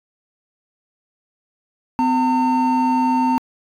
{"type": "tone pair together", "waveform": "triangle", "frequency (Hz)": [254.8, 908], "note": ["C4", "A#5"], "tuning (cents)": [-46, -46], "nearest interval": "octave + minor seventh", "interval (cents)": 2200, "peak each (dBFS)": -15, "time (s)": [1.99, 3.38], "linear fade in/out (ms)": 0, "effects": ["tanh soft clip ceiling -6 dBFS"]}